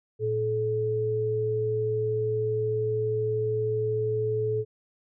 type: tone pair together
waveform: sine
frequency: 114.1 / 430.8 Hz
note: A#2 / A4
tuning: -37 / -37 cents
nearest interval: octave + major seventh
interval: 2300 cents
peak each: -30 / -25 dBFS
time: 0.19-4.65 s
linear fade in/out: 50 ms
effects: none